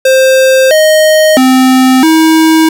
square tone with pitch steps, 525 / 623 / 259 / 319.6 Hz, C5 / D#5 / C4 / D#4, +6 / +2 / -17 / +47 cents, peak -4 dBFS, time 0.05-2.69 s, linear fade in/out 5 ms, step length 660 ms, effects none

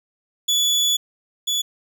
30% pulse tone pair in turn, 3432 / 3432 Hz, A7 / A7, -44 / -44 cents, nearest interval unison, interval 0 cents, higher neither, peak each -14 / -17 dBFS, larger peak first, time 0.48-0.97 / 1.47-1.62 s, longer first, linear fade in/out 10 ms, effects none

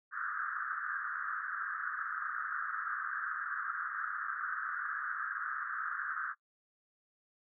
pink band-pass noise, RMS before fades -38 dBFS, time 0.11-6.35 s, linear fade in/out 50 ms, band 1200 to 1700 Hz, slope 96 dB/octave, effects noise-tail reverb RT60 0.1 s tail -23 dB re dry

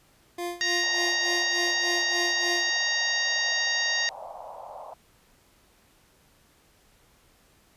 25% pulse tone with tremolo, 349.2 Hz, F4, in tune, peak -25 dBFS, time 0.38-2.7 s, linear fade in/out 5 ms, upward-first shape sine, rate 3.4 Hz, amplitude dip 85%
harmonic tone, 932.3 Hz, A#5, in tune, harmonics 2 / 3 / 4 / 5 / 6 / 7, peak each -26 / -35 / -32 / -31 / -34 / -36 dBFS, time 0.61-4.09 s, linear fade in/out 0 ms
white band-pass noise, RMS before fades -41 dBFS, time 0.83-4.94 s, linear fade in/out 5 ms, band 570 to 940 Hz, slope 48 dB/octave
effects pink hiss -61 dBFS RMS until 7.76 s + resampled to 32000 Hz

